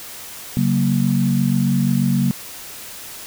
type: chord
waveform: sine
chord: F# major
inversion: second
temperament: equal with one note detuned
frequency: 138.59 / 186.93 / 233.1 Hz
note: C#3 / F#3 / A#3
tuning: 0 / +18 / 0 cents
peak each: -19 dBFS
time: 0.57-2.31 s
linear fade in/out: 0 ms
effects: white hiss -35 dBFS RMS until 3.26 s